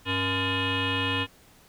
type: tone with frequency modulation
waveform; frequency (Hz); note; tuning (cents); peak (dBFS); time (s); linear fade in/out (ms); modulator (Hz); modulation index
sine; 1400; F6; +4; -23; 0.05-1.27; 50; 375; 5
effects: tanh soft clip ceiling -19 dBFS + pink hiss -56 dBFS RMS until 1.68 s